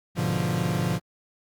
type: chord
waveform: 40% pulse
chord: G# diminished seventh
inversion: none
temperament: equal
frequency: 103.83 / 123.47 / 146.83 / 174.61 Hz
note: G#2 / B2 / D3 / F3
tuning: 0 / 0 / 0 / 0 cents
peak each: -31 / -29 / -29 / -26 dBFS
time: 0.15-1 s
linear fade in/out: 50 ms
effects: Opus 48 kbps